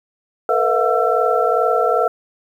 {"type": "tone cluster", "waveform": "sine", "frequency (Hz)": [449.6, 492.2, 654, 716, 1339], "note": ["A4", "B4", "E5", "F5", "E6"], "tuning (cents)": [37, -6, -14, 43, 27], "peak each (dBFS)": -20, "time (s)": [0.49, 2.08], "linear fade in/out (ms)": 2, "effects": ["8-bit"]}